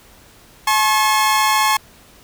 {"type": "tone pair together", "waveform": "sawtooth", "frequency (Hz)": [859, 1082.3], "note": ["A5", "C#6"], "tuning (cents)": [-42, -42], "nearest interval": "major third", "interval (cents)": 400, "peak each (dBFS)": [-13, -12], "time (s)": [0.67, 1.77], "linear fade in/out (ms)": 5, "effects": ["pink hiss -47 dBFS RMS until 2.23 s"]}